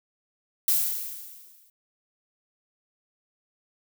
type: noise with exponential decay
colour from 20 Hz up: violet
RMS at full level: -20 dBFS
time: 0.68-1.7 s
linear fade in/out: 2 ms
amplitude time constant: 220 ms
effects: none